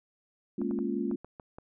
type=chord; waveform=sine; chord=Bb minor seventh; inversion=third; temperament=equal; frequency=207.7 / 233.1 / 277.2 / 349.2 Hz; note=Ab3 / Bb3 / Db4 / F4; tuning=0 / 0 / 0 / 0 cents; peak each=-34 dBFS; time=0.58-1.16 s; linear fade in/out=5 ms
type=clicks; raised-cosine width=1 ms; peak=-30 dBFS; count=7; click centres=0.616 / 0.711 / 0.789 / 1.113 / 1.246 / 1.398 / 1.585 s
effects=none